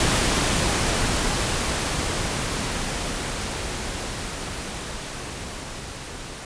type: noise with level ramp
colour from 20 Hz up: pink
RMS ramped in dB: -20 to -36 dBFS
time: 0-6.45 s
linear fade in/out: 2 ms
effects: resampled to 22050 Hz